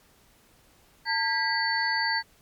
sine tone cluster, 901 / 1621 / 1959 / 4501 Hz, A5 / G#6 / B6 / C#8, +41 / -42 / -15 / +26 cents, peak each -29 dBFS, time 1.05-2.23 s, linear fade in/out 50 ms, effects pink hiss -60 dBFS RMS until 2.41 s + MP3 96 kbps

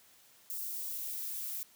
violet noise with high-pass filter sweep, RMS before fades -39 dBFS, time 0.5-1.63 s, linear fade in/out 0 ms, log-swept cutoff 5300 to 860 Hz, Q 0.75, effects white hiss -62 dBFS RMS until 1.75 s + high-pass 60 Hz 12 dB/octave

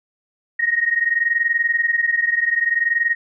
sine tone pair together, 1864.7 / 1885.3 Hz, A#6 / A#6, 0 / +19 cents, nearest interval unison, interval 19 cents, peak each -18 / -20 dBFS, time 0.59-3.15 s, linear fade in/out 10 ms, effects none

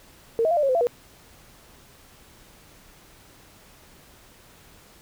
sine tone with pitch steps, 458.1 / 639 / 691 / 597 / 548 / 512 / 676 / 482.1 Hz, A#4 / D#5 / F5 / D5 / C#5 / C5 / E5 / B4, -30 / +46 / -19 / +28 / -20 / -38 / +43 / -42 cents, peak -18 dBFS, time 0.39-0.87 s, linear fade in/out 0 ms, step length 60 ms, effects pink hiss -52 dBFS RMS until 5.01 s

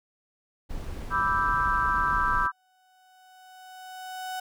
brown noise, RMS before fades -34 dBFS, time 0.69-2.48 s, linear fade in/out 20 ms
sine chord, E minor seventh, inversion second, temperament equal, 987.8 / 1174.7 / 1318.5 / 1568 Hz, B5 / D6 / E6 / G6, 0 / 0 / 0 / 0 cents, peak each -28 dBFS, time 1.1-2.52 s, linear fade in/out 50 ms
35% pulse tone with exponential growth, 745 Hz, F#5, 12 cents sharp, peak -29 dBFS, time 2.33-4.4 s, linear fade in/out 5 ms, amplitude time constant 450 ms
effects none

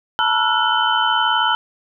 sine tone cluster, 878 / 957 / 1338 / 1451 / 3049 Hz, A5 / A#5 / E6 / F#6 / G7, -4 / +45 / +25 / -34 / -49 cents, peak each -21 dBFS, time 0.19-1.55 s, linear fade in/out 0 ms, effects none

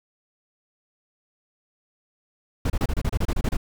brown noise bursts, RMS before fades -22 dBFS, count 12, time 2.65-3.569 s, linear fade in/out 5 ms, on 50 ms, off 29 ms, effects none

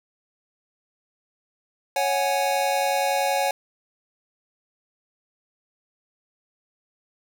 square chord, C# suspended fourth, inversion none, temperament equal, 554.4 / 740 / 830.6 Hz, C#5 / F#5 / G#5, 0 / 0 / 0 cents, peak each -26 dBFS, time 1.96-3.51 s, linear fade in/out 2 ms, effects none

